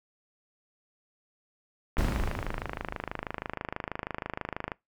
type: click train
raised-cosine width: 0.5 ms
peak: -17 dBFS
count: 73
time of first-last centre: 1.97-4.718 s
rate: 26.2 Hz
type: noise with exponential decay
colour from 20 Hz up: brown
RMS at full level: -24 dBFS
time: 1.98-3.55 s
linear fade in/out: 5 ms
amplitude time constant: 340 ms
effects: noise-tail reverb RT60 0.2 s tail -24 dB re dry